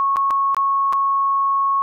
sine tone with dropouts, 1100 Hz, C#6, 14 cents flat, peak -15 dBFS, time 0-1.82 s, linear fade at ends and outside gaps 0 ms, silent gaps 0.16-0.168 / 0.305-0.308 / 0.546-0.567 / 0.926-0.932 s, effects none

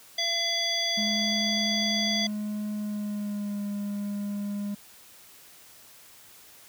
harmonic tone, 678 Hz, E5, 49 cents sharp, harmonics 1 / 3 / 5 / 7 / 9, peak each -35 / -33 / -28 / -30 / -37 dBFS, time 0.18-2.27 s, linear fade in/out 5 ms
triangle tone with pitch glide, 210 to 203.6 Hz, G#3 to G#3, +19 to -34 cents, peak -27 dBFS, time 0.97-4.75 s, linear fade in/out 10 ms, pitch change -53 cents, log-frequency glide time 2.75-3.63 s
effects white hiss -52 dBFS RMS until 6.68 s + high-pass 60 Hz 12 dB/octave

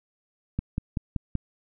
click train, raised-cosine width 5 ms, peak -14 dBFS, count 5, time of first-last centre 0.59-1.353 s, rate 5.24 Hz, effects none

